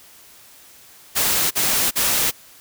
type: noise bursts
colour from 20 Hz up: white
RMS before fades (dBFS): -19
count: 3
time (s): 1.15-2.314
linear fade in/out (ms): 20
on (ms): 360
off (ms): 42
effects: white hiss -47 dBFS RMS until 2.6 s